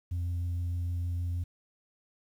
sine tone with vibrato, 87.31 Hz, F2, in tune, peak -27 dBFS, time 0.11-1.44 s, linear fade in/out 10 ms, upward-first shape triangle, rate 6.5 Hz, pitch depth 12 cents each way, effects tanh soft clip ceiling -28 dBFS + 10-bit

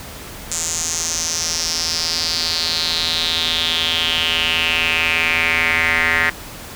square tone with band-pass filter sweep, 82.41 Hz, E2, in tune, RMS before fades -19 dBFS, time 0.51-6.3 s, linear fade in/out 5 ms, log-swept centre 7200 to 1900 Hz, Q 5.2, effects pink hiss -34 dBFS RMS until 6.75 s

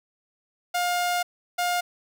sawtooth tone bursts at uneven times, 709 Hz, F5, 26 cents sharp, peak -19 dBFS, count 2, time 0.74-1.23 / 1.58-1.81 s, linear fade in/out 10 ms, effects none

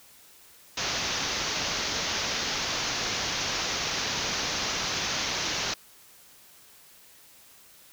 white low-pass noise, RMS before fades -30 dBFS, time 0.77-5.74 s, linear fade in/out 5 ms, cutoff 6500 Hz, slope 96 dB/octave, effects white hiss -54 dBFS RMS until 7.92 s

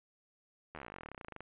slowing click train, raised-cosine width 0.5 ms, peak -30 dBFS, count 28, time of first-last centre 0.75-1.406 s, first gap 12 ms, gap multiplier 1.05, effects resampled to 8000 Hz

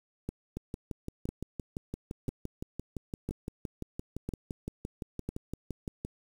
two click trains, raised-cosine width 3 ms, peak -23 / -21 dBFS, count 33 / 6, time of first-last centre 0.57-6.049 / 0.29-5.29 s, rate 5.84 / 1 Hz, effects 8-bit

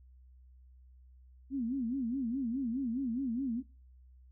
sine tone with vibrato, 250 Hz, B3, 21 cents sharp, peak -31 dBFS, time 1.5-3.63 s, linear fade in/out 50 ms, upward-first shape sine, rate 4.8 Hz, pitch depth 190 cents each way, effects noise-tail reverb RT60 0.3 s tail -17 dB re dry + added 63 Hz sine -55 dBFS peak until 4.31 s

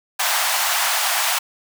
pink high-pass noise, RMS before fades -20 dBFS, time 0.19-1.39 s, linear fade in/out 10 ms, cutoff 690 Hz, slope 48 dB/octave, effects none

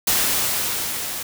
white noise with level ramp, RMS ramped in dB -18 to -29 dBFS, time 0.07-1.23 s, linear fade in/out 5 ms, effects none

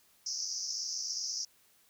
pink band-pass noise, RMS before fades -37 dBFS, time 0.26-1.45 s, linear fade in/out 5 ms, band 5000 to 6200 Hz, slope 96 dB/octave, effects white hiss -66 dBFS RMS until 1.89 s

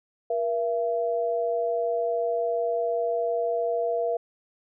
sine tone pair together, 476.3 / 673.6 Hz, A#4 / E5, +37 / +37 cents, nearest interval tritone, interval 600 cents, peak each -26 dBFS, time 0.3-4.17 s, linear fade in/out 5 ms, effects none

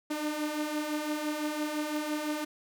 sawtooth beating tone pair, 297.4 / 303.3 Hz, D4 / D#4, +22 / -44 cents, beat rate 5.9 Hz, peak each -33 / -28 dBFS, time 0.1-2.45 s, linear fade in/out 10 ms, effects none

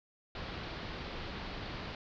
pink low-pass noise, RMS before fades -42 dBFS, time 0.35-1.95 s, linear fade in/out 2 ms, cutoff 4700 Hz, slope 48 dB/octave, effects none

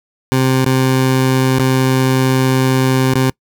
20% pulse tone with dropouts, 130.81 Hz, C3, in tune, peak -6 dBFS, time 0.32-3.3 s, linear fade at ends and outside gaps 0 ms, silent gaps 0.645-0.663 / 1.584-1.597 / 3.136-3.155 s, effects noise-tail reverb RT60 0.1 s tail -25 dB re dry

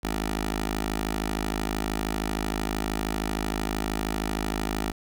10% pulse tone with notch filter, 53 Hz, G#1, 36 cents sharp, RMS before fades -29 dBFS, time 0.03-4.92 s, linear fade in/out 10 ms, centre 110 Hz, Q 0.58, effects none

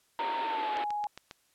sine tone with pitch glide, 923 to 831.9 Hz, A#5 to G#5, -17 to +3 cents, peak -30 dBFS, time 0.19-1.07 s, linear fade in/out 2 ms, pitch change -180 cents, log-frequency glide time 0.42-0.8 s
pink band-pass noise, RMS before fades -39 dBFS, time 0.19-0.84 s, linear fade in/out 0 ms, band 290 to 3800 Hz, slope 48 dB/octave
click train, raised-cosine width 0.2 ms, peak -25 dBFS, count 5, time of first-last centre 0.77-1.311 s, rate 7.39 Hz
effects white hiss -69 dBFS RMS until 1.54 s + low-pass 12000 Hz 12 dB/octave

